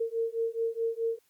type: beating tone pair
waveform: sine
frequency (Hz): 454.6 / 459.3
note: A#4 / A#4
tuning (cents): -43 / -26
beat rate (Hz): 4.7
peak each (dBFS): -31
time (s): 0-1.19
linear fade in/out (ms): 10
effects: white hiss -70 dBFS RMS until 1.29 s + Opus 48 kbps